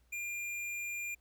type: tone with tanh clipping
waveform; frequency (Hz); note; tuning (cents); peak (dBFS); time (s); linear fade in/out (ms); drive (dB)
sine; 2400; D7; +37; -38; 0.12-1.15; 10; 17
effects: added 60 Hz sine -67 dBFS peak until 1.2 s + pink hiss -75 dBFS RMS until 1.2 s